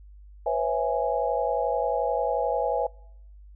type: chord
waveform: sine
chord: C# minor seventh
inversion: third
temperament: equal with one note detuned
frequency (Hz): 493.9 / 545.2 / 659.3 / 830.6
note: B4 / C#5 / E5 / G#5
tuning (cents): 0 / -29 / 0 / 0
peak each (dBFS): -28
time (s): 0.46-2.87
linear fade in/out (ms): 5
effects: noise-tail reverb RT60 0.8 s tail -26 dB re dry + added 50 Hz sine -45 dBFS peak until 3.55 s